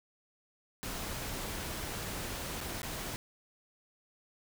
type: noise with dropouts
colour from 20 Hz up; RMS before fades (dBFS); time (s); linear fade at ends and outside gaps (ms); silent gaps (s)
pink; -39; 0.83-3.16; 0; 2.605-2.611 / 2.818-2.831
effects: none